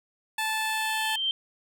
15% pulse tone, 875 Hz, A5, 10 cents flat, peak -20 dBFS, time 0.38-1.16 s, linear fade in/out 5 ms
sine tone with exponential growth, 3138 Hz, G7, 1 cent sharp, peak -22 dBFS, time 0.43-1.31 s, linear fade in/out 1 ms, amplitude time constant 190 ms
effects none

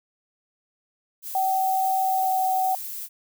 violet noise, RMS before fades -34 dBFS, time 1.22-3.09 s, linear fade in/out 50 ms
sine tone with pitch glide, 761 to 752.7 Hz, F#5 to F#5, +48 to +29 cents, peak -20 dBFS, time 1.35-2.75 s, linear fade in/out 2 ms, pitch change -19 cents, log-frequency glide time 1.97-2.36 s
effects none

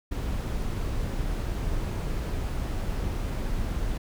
brown noise, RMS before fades -29 dBFS, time 0.11-3.98 s, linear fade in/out 10 ms, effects none

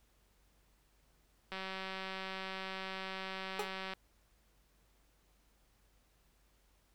click train, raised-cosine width 0.3 ms, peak -26 dBFS, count 460, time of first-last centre 1.52-3.936 s, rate 190 Hz
25% pulse tone with exponential decay, 415.3 Hz, G#4, in tune, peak -28 dBFS, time 3.59-3.71 s, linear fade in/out 5 ms, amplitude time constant 26 ms
effects added 49 Hz sine -70 dBFS peak until 6.94 s + pink hiss -73 dBFS RMS until 6.94 s

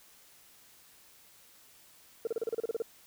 sine tone bursts, 455.4 Hz, A#4, 40 cents flat, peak -27 dBFS, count 11, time 2.25-2.821 s, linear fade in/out 2 ms, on 21 ms, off 34 ms, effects tanh soft clip ceiling -26 dBFS + white hiss -59 dBFS RMS until 3.06 s

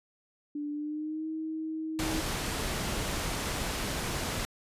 sine tone with pitch glide, 293.8 to 316.7 Hz, D4 to D#4, +1 to +31 cents, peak -32 dBFS, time 0.55-2.21 s, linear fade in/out 5 ms, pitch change +130 cents, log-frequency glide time 0.71-1.27 s
pink low-pass noise, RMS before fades -33 dBFS, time 1.99-4.45 s, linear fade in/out 0 ms, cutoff 11000 Hz, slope 12 dB/octave
effects resampled to 32000 Hz

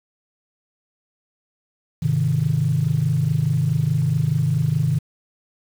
sine chord, Ab major, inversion none, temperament equal, 103.83 / 130.81 / 155.56 Hz, Ab2 / C3 / Eb3, 0 / 0 / 0 cents, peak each -25 / -20 / -19 dBFS, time 2.02-4.99 s, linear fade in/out 10 ms, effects tanh soft clip ceiling -9 dBFS + 7-bit

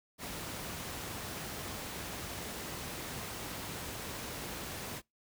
pink noise, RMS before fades -41 dBFS, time 0.18-5.02 s, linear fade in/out 50 ms, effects noise-tail reverb RT60 0.2 s tail -26 dB re dry + high-pass 60 Hz 12 dB/octave

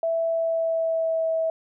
sine tone with pitch glide, 660 to 649 Hz, E5 to E5, +2 to -27 cents, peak -21 dBFS, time 0.03-1.5 s, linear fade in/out 2 ms, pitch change -29 cents, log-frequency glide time 0.29-1.28 s, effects none

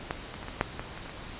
clicks, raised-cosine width 0.5 ms, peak -14 / -23 / -26 / -21 / -8 / -19 / -25 / -27 / -26 dBFS, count 9, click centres 0.109 / 0.341 / 0.429 / 0.484 / 0.611 / 0.795 / 0.976 / 1.06 / 1.095 s, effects pink hiss -42 dBFS RMS until 1.39 s + resampled to 8000 Hz

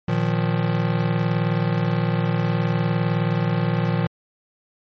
square chord, Bb suspended fourth, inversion none, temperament just, 116.54 / 155.39 / 174.81 Hz, Bb2 / Eb3 / F3, 0 / -2 / +2 cents, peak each -24 dBFS, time 0.08-4.07 s, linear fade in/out 5 ms, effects low-pass 3000 Hz 12 dB/octave + MP3 32 kbps

